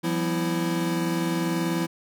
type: tone cluster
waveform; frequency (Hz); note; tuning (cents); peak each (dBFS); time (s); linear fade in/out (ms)
square; 171 / 191.1 / 249.8 / 330.3; F3 / G3 / B3 / E4; -36 / -44 / +20 / +4; -28 / -34 / -34 / -28; 0.03-1.87; 20
effects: none